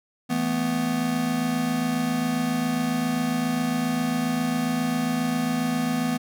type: chord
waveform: square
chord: E suspended fourth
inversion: none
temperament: just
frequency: 164.81 / 219.8 / 247.2 Hz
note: E3 / A3 / B3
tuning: 0 / -2 / +2 cents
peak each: -31 / -30 / -25 dBFS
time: 0.29-6.18 s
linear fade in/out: 20 ms
effects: none